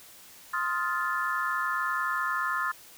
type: chord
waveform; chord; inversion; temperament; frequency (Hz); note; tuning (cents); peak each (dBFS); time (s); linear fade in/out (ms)
sine; F dominant seventh; second; just; 1047.7 / 1257.2 / 1396.9 / 1746.1; C6 / Eb6 / F6 / A6; +2 / +18 / 0 / -14; -32; 0.53-2.72; 10
effects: white hiss -51 dBFS RMS until 2.97 s